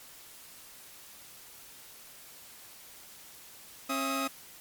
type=tone cluster; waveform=sawtooth; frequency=270.3 / 668 / 1258 Hz; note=C#4 / E5 / D#6; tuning=-44 / +23 / +19 cents; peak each=-29 / -35 / -29 dBFS; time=3.89-4.28 s; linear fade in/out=10 ms; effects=white hiss -51 dBFS RMS until 4.6 s + MP3 96 kbps